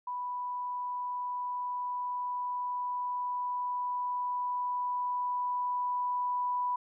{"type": "tone with level ramp", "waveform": "sine", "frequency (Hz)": 987.8, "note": "B5", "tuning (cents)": 0, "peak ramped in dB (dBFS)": [-33, -28], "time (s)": [0.07, 6.76], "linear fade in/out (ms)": 5, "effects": []}